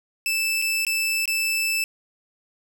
sawtooth tone with dropouts, 2637 Hz, E7, in tune, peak -18 dBFS, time 0.26-1.84 s, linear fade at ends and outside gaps 1 ms, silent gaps 0.617-0.622 / 0.85-0.867 / 1.256-1.277 s, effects none

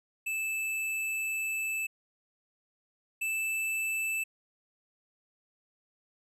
square tone pair in turn, 2629 / 2638 Hz, E7 / E7, -5 / +1 cents, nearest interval unison, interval 6 cents, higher second, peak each -31 / -30 dBFS, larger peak second, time 0.26-1.87 / 3.21-4.24 s, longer first, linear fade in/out 10 ms, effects resampled to 32000 Hz

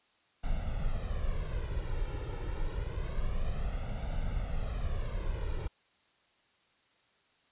brown noise with flanger, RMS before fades -33 dBFS, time 0.43-5.68 s, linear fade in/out 10 ms, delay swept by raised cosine 1.4 to 2.22 ms, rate 0.27 Hz, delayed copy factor +0.7, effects white hiss -69 dBFS RMS until 7.51 s + resampled to 8000 Hz

